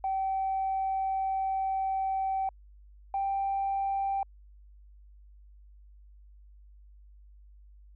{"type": "tone pair in turn", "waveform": "sine", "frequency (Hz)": [770, 784.8], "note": ["G5", "G5"], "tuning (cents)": [-31, 2], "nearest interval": "unison", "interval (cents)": 33, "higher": "second", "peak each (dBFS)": -26, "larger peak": "neither", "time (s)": [[0.04, 2.49], [3.14, 4.23]], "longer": "first", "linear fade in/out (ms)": 2, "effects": ["tanh soft clip ceiling -23 dBFS", "added 50 Hz sine -51 dBFS peak until 7.95 s"]}